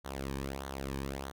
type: tone with flanger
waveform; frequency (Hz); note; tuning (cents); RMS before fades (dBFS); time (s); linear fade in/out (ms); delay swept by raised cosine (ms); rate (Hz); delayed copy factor
sawtooth; 68; C#2; -33; -39; 0.04-1.32; 20; 0.39 to 1.49; 1.6; -0.7
effects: none